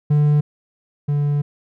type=tone pair in turn; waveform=triangle; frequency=148 / 145.21 Hz; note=D3 / D3; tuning=+14 / -19 cents; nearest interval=unison; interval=33 cents; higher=first; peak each=-10 / -14 dBFS; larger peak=first; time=0.1-0.41 / 1.08-1.42 s; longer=second; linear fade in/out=10 ms; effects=none